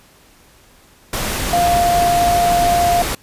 sine tone in noise, 698.5 Hz, F5, in tune, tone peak -12 dBFS, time 1.53-3.02 s, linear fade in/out 2 ms, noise pink, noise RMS -21 dBFS, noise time 1.13-3.15 s, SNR +6 dB, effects pink hiss -49 dBFS RMS until 3.22 s + resampled to 32000 Hz

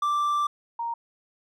triangle / sine tone pair in turn, 1174.7 / 932.4 Hz, D6 / A#5, 0 / 0 cents, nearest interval major third, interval 400 cents, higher first, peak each -20 / -27 dBFS, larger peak first, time 0.02-0.47 / 0.79-0.94 s, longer first, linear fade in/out 5 ms, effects none

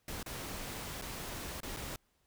pink noise with dropouts, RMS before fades -42 dBFS, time 0.08-1.96 s, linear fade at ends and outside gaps 2 ms, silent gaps 0.229-0.261 / 1.015-1.021 / 1.604-1.631 / 1.765-1.769 s, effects pink hiss -75 dBFS RMS until 2.26 s

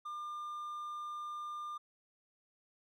triangle tone, 1200 Hz, D6, 37 cents sharp, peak -38 dBFS, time 0.05-1.78 s, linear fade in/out 10 ms, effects none

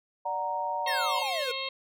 sine chord, D augmented, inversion none, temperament equal, 587.3 / 740 / 932.3 Hz, D5 / F#5 / A#5, 0 / 0 / 0 cents, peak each -36 / -34 / -30 dBFS, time 0.25-1.23 s, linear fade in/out 10 ms
harmonic tone, 535 Hz, C5, 38 cents sharp, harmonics 1 / 2 / 4 / 5 / 6 / 7 / 8, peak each -39 / -39 / -39 / -39 / -39 / -39 / -39 dBFS, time 0.86-1.69 s, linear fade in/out 5 ms
square exponential sweep, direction down, 1938 to 466.2 Hz, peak -31 dBFS, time 0.87-1.52 s, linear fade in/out 10 ms
effects none

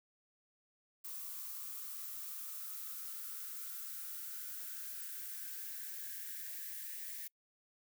violet noise with high-pass filter sweep, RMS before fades -45 dBFS, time 1.04-7.28 s, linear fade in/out 10 ms, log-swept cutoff 1100 to 1800 Hz, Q 7.2, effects noise-tail reverb RT60 0.1 s tail -26 dB re dry

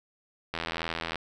click train, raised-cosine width 0.3 ms, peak -15 dBFS, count 52, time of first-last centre 0.54-1.157 s, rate 82.7 Hz, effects none

